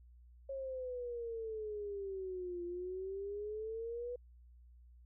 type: exponential two-way sweep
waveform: sine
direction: down then up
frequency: 547 to 346.6 to 493.8 Hz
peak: -39 dBFS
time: 0.49-4.16 s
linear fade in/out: 5 ms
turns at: 2.64 s
effects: added 60 Hz sine -57 dBFS peak until 5.05 s